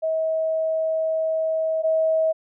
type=tone pair in turn; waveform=sine; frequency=640 / 640 Hz; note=D#5 / D#5; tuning=+49 / +49 cents; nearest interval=unison; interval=0 cents; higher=neither; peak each=-20 / -17 dBFS; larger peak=second; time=0.02-1.83 / 1.83-2.33 s; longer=first; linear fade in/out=20 ms; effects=none